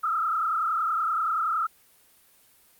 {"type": "tone with frequency modulation", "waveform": "sine", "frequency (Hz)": 1300, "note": "E6", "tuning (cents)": -24, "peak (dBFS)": -23, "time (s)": [0.03, 1.67], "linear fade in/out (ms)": 10, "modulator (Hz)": 30.6, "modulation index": 2.2, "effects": ["white hiss -59 dBFS RMS until 2.79 s", "Opus 32 kbps"]}